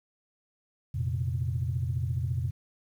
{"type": "chord", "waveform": "sine", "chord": "F suspended fourth", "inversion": "none", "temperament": "just", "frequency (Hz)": [87.31, 116.41, 130.96], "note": ["F2", "Bb2", "C3"], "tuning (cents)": [0, -2, 2], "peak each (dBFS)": -31, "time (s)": [0.94, 2.51], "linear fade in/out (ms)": 10, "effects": ["tanh soft clip ceiling -18 dBFS", "10-bit"]}